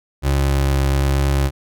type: tone with vibrato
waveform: 30% pulse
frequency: 68.7 Hz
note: C#2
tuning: 15 cents flat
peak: -12 dBFS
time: 0.22-1.51 s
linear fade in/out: 50 ms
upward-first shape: sine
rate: 1.2 Hz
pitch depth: 11 cents each way
effects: none